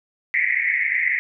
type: band-pass noise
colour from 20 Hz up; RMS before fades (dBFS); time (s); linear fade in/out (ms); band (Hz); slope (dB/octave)
pink; -21; 0.34-1.19; 0; 1900 to 2200; 96
effects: none